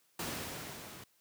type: noise with level ramp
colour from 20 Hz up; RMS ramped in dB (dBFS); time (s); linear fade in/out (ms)
pink; -37 to -50; 0.19-1.04; 5
effects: white hiss -71 dBFS RMS until 1.2 s + high-pass 100 Hz 12 dB/octave